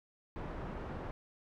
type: low-pass noise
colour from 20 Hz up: pink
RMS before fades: -42 dBFS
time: 0.36-1.11 s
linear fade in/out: 0 ms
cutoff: 1200 Hz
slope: 12 dB/octave
effects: none